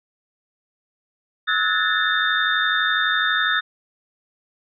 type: tone cluster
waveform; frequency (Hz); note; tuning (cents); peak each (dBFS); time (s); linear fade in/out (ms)
sine; 1291 / 1468 / 1699 / 1791 / 3629; E6 / F#6 / G#6 / A6 / A#7; -37 / -14 / +39 / +30 / -47; -24; 1.47-3.61; 20
effects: none